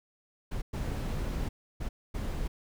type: noise bursts at uneven times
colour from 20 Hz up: brown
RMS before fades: -33 dBFS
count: 4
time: 0.51-0.62 / 0.73-1.49 / 1.8-1.89 / 2.14-2.48 s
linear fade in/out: 10 ms
effects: none